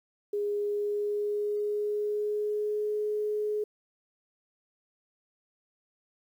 sine tone with pitch glide, 411.3 to 421.9 Hz, G#4 to G#4, -17 to +27 cents, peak -27 dBFS, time 0.33-3.64 s, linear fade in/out 5 ms, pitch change +44 cents, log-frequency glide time 0.45-2.96 s, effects 10-bit

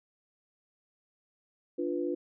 sine chord, B diminished, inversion first, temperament equal, 293.7 / 349.2 / 493.9 Hz, D4 / F4 / B4, 0 / 0 / 0 cents, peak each -34 / -32 / -36 dBFS, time 1.78-2.15 s, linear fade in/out 10 ms, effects none

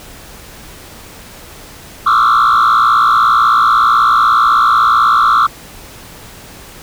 sine tone with frequency modulation, 1244.5 Hz, D#6, in tune, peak -4 dBFS, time 2.06-5.47 s, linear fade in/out 10 ms, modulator 58.1 Hz, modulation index 2.5, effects tanh soft clip ceiling -6 dBFS + pink hiss -35 dBFS RMS until 6.82 s

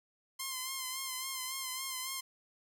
5% pulse tone with vibrato, 1046.5 Hz, C6, in tune, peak -25 dBFS, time 0.39-2.21 s, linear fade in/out 10 ms, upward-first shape sine, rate 3.6 Hz, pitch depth 42 cents each way, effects none

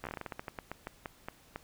slowing click train, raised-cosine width 0.5 ms, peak -23 dBFS, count 18, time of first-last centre 0.04-1.56 s, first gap 13 ms, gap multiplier 1.21, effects pink hiss -61 dBFS RMS until 1.63 s

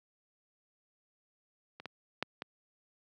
clicks, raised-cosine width 0.3 ms, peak -30 / -24 / -15 / -22 dBFS, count 4, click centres 1.8 / 1.857 / 2.226 / 2.421 s, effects high-pass 150 Hz 12 dB/octave

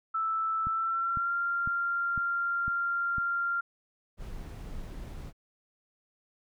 sine tone with pitch glide, 1318.5 to 1388.1 Hz, E6 to F6, 0 to -11 cents, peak -27 dBFS, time 0.14-3.61 s, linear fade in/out 10 ms, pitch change +89 cents, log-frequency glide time 0.67-1.33 s
click train, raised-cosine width 5 ms, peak -26 dBFS, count 6, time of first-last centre 0.67-3.183 s, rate 1.99 Hz
brown noise, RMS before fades -40 dBFS, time 4.17-5.33 s, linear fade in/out 50 ms
effects none

